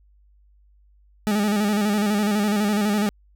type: tone with vibrato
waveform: 40% pulse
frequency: 207.7 Hz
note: G#3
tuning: in tune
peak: -18 dBFS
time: 1.27-3.09 s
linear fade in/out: 0 ms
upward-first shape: square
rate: 12 Hz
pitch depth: 47 cents each way
effects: added 50 Hz sine -53 dBFS peak until 3.35 s